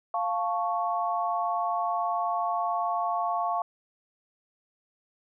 sine chord, F augmented, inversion none, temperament equal, 698.5 / 880 / 1108.7 Hz, F5 / A5 / C#6, 0 / 0 / 0 cents, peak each -28 / -32 / -30 dBFS, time 0.14-3.62 s, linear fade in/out 2 ms, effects none

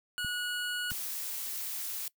25% pulse tone, 1458 Hz, F#6, 26 cents flat, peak -29 dBFS, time 0.18-0.91 s, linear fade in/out 0 ms
clicks, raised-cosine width 5 ms, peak -30 dBFS, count 2, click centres 0.247 / 0.918 s
blue noise, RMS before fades -37 dBFS, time 0.9-2.08 s, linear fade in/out 2 ms
effects noise-tail reverb RT60 0.1 s tail -22 dB re dry

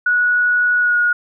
sine tone with pitch glide, 1464 to 1444.7 Hz, F#6 to F#6, -19 to -42 cents, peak -12 dBFS, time 0.06-1.13 s, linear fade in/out 5 ms, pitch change -23 cents, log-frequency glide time 0.79-0.97 s, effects none

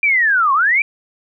sine linear two-way sweep, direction down then up, 2391 to 1046.5 to 2391 Hz, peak -11 dBFS, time 0.03-0.82 s, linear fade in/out 2 ms, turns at 0.53 s, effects none

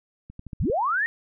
clicks, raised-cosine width 5 ms, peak -29 / -26 / -26 / -22 / -24 / -21 dBFS, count 6, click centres 0.3 / 0.394 / 0.467 / 0.532 / 0.651 / 0.699 s
sine linear sweep, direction up, 32.4 to 1889 Hz, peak -21 dBFS, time 0.6-1.06 s, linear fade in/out 0 ms
effects none

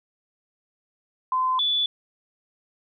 sine tone pair in turn, 1028 / 3458 Hz, C6 / A7, -31 / -31 cents, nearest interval octave + major sixth, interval 2100 cents, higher second, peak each -20 dBFS, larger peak neither, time 1.32-1.59 / 1.59-1.86 s, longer neither, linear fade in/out 2 ms, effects none

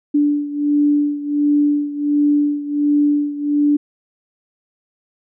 sine beating tone pair, 291.7 / 293.1 Hz, D4 / D4, -12 / -3 cents, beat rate 1.4 Hz, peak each -15 / -19 dBFS, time 0.14-3.77 s, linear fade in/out 10 ms, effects none

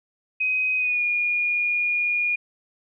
sine tone with pitch glide, 2517 to 2434 Hz, D#7 to D#7, +19 to -39 cents, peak -20 dBFS, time 0.4-2.36 s, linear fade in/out 10 ms, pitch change -58 cents, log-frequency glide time 0.77-1.03 s, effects none

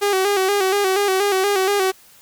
sawtooth tone with vibrato, 392 Hz, G4, in tune, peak -12 dBFS, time 0.01-1.92 s, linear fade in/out 20 ms, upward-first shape square, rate 4.2 Hz, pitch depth 63 cents each way, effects white hiss -49 dBFS RMS until 2.21 s

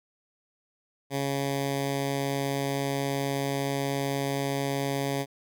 10% pulse tone with notch filter, 138.8 Hz, C#3, 3 cents sharp, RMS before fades -29 dBFS, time 1.1-5.26 s, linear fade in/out 50 ms, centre 1300 Hz, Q 1.9, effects none

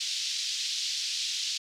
pink band-pass noise, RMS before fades -32 dBFS, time 0-1.58 s, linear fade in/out 10 ms, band 3400 to 5800 Hz, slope 24 dB/octave, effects none

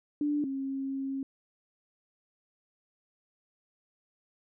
sine tone pair in turn, 293.7 / 270.5 Hz, D4 / C#4, 0 / -42 cents, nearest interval minor second, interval 142 cents, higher first, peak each -26 / -31 dBFS, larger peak first, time 0.21-0.44 / 0.44-1.23 s, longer second, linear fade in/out 2 ms, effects none

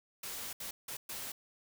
white noise bursts at uneven times, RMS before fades -42 dBFS, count 4, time 0.23-0.53 / 0.6-0.71 / 0.88-0.97 / 1.09-1.32 s, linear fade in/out 5 ms, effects none

